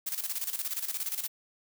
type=noise with tremolo; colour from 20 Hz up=blue; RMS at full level=-32 dBFS; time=0.06-1.28 s; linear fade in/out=10 ms; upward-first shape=square; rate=17 Hz; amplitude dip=70%; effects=none